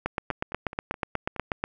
two click trains, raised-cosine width 0.5 ms, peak -23 / -11 dBFS, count 6 / 14, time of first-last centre 0.31-1.363 / 0.06-1.64 s, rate 4.75 / 8.23 Hz, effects none

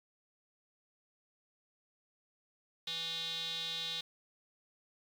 square tone with band-pass filter, 164.81 Hz, E3, in tune, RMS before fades -39 dBFS, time 2.87-4.01 s, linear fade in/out 5 ms, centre 3700 Hz, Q 8.2, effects 10-bit

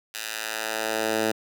10% pulse tone with high-pass filter sweep, 110 Hz, A2, in tune, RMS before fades -28 dBFS, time 0.14-1.32 s, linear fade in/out 10 ms, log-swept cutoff 2500 to 260 Hz, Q 0.71, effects none

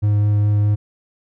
triangle tone with vibrato, 103.9 Hz, G#2, 1 cent sharp, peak -11 dBFS, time 0.02-0.76 s, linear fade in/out 20 ms, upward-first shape sine, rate 4.8 Hz, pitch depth 8 cents each way, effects none

